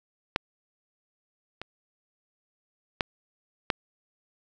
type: clicks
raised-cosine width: 0.3 ms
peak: -7 / -20 / -8 / -6 dBFS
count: 4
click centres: 0.361 / 1.616 / 3.008 / 3.702 s
effects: none